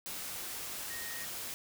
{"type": "tone in noise", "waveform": "sine", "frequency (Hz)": 1864.7, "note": "A#6", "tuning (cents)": 0, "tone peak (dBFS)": -44, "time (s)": [0.9, 1.25], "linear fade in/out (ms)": 0, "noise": "white", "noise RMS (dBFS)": -41, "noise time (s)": [0.06, 1.54], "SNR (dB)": -6, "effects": []}